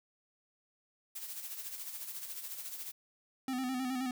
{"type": "noise with tremolo", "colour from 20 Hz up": "blue", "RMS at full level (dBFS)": -41, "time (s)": [1.15, 2.92], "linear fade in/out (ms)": 10, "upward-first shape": "sine", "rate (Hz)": 14, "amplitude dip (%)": 55}
{"type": "tone with vibrato", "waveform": "square", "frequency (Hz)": 256.8, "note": "C4", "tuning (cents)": -32, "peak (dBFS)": -34, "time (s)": [3.48, 4.11], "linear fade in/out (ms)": 2, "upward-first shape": "square", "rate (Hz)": 9.5, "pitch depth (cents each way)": 46}
{"effects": []}